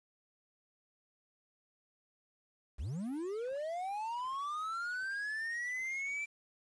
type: linear sweep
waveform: triangle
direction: up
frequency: 47.15 to 2349 Hz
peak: -34 dBFS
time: 2.78-6.26 s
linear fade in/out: 20 ms
effects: resampled to 22050 Hz + 10-bit